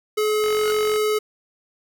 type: tone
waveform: square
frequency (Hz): 426.4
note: G#4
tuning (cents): +46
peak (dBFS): -19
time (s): 0.17-1.19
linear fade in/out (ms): 10
type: click train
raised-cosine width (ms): 0.3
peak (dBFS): -17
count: 25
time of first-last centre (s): 0.44-0.961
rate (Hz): 46.1
type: tone with exponential growth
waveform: sawtooth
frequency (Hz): 1440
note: F#6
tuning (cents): -47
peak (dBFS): -23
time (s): 0.52-0.71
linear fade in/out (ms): 0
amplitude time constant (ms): 41
effects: none